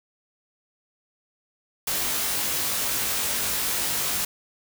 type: noise with comb filter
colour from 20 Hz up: white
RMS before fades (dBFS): -26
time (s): 1.87-4.25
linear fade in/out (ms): 5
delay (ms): 20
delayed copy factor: +0.85
effects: none